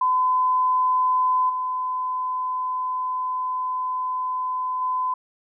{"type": "tone with level steps", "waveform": "sine", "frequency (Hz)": 1015, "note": "B5", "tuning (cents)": 47, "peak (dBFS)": [-17, -23, -21], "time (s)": [0.01, 5.14], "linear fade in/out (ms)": 5, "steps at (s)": [1.49, 4.81], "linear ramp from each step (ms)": 10, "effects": []}